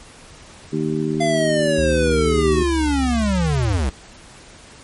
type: harmonic tone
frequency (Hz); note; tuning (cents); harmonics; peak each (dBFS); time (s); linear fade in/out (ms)
77.78; D#2; 0; 2 / 3 / 4 / 5; -24 / -24 / -24 / -24; 0.72-2.64; 20
type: linear sweep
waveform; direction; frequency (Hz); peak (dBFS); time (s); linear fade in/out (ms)
square; down; 690 to 58.27; -18; 1.2-3.9; 10
type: tone with pitch glide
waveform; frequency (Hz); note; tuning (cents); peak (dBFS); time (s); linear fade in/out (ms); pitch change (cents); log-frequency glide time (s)
sine; 69.8 to 73.35; C#2 to D2; +13 to -2; -21; 1.78-3.79; 5; +85; 3.2-3.54
effects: pink hiss -43 dBFS RMS until 4.83 s + MP3 48 kbps